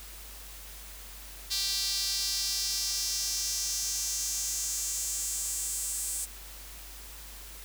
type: tone with high-pass filter sweep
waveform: sawtooth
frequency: 392 Hz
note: G4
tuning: in tune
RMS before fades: -32 dBFS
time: 1.5-6.26 s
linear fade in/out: 20 ms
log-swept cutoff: 4400 to 8300 Hz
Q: 3.2
effects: added 50 Hz sine -47 dBFS peak until 7.64 s + white hiss -47 dBFS RMS until 7.64 s